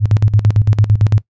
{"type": "tone with tremolo", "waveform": "sine", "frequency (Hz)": 105.2, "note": "G#2", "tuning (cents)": 23, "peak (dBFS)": -6, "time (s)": [0, 1.22], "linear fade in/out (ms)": 50, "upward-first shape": "square", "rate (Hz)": 8.9, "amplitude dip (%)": 80, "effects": ["noise-tail reverb RT60 0.1 s tail -22 dB re dry", "resampled to 16000 Hz"]}